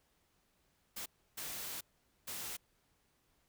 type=noise bursts at uneven times; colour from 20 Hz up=white; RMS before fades=-43 dBFS; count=3; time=0.96-1.06 / 1.37-1.81 / 2.27-2.57 s; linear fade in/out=10 ms; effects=pink hiss -75 dBFS RMS until 3.48 s